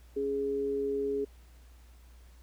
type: tone pair together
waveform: sine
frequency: 277.2 / 415.9 Hz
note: C#4 / G#4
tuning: 0 / +2 cents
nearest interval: perfect fifth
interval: 702 cents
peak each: -37 / -29 dBFS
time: 0.16-1.25 s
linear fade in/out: 10 ms
effects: added 60 Hz sine -52 dBFS peak until 2.42 s + pink hiss -64 dBFS RMS until 2.42 s